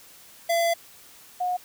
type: tone pair in turn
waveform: square / sine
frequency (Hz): 677 / 723.4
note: E5 / F#5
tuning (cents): +46 / -39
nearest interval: minor second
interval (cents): 115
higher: second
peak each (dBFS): -21 / -23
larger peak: first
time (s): 0.49-0.74 / 1.4-1.57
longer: first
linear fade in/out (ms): 10
effects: white hiss -50 dBFS RMS until 1.64 s